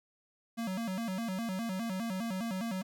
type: tone with vibrato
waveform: square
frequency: 207.7 Hz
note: G#3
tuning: in tune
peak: -34 dBFS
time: 0.57-2.83 s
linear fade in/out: 20 ms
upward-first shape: square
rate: 4.9 Hz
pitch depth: 180 cents each way
effects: none